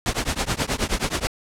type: noise with tremolo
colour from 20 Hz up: pink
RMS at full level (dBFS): -20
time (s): 0.06-1.27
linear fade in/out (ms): 0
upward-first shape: triangle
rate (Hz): 9.4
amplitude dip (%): 100
effects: low-pass 9000 Hz 12 dB/octave